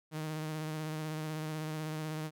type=tone with vibrato; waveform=sawtooth; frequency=155.56 Hz; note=D#3; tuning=in tune; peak=-32 dBFS; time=0.11-2.31 s; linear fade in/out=50 ms; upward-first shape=sine; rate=16 Hz; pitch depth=25 cents each way; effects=none